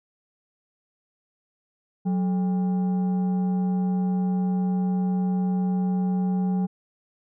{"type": "tone with frequency modulation", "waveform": "sine", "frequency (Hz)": 185, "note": "F#3", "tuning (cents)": 0, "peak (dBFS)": -20, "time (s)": [2.05, 6.67], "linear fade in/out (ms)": 20, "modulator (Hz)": 616, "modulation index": 0.31, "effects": ["tanh soft clip ceiling -16 dBFS"]}